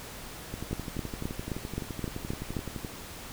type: two click trains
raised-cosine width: 3 ms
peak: -22 / -18 dBFS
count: 28 / 8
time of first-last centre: 0.54-2.848 / 0.73-2.567 s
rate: 11.7 / 3.81 Hz
effects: pink hiss -43 dBFS RMS until 3.32 s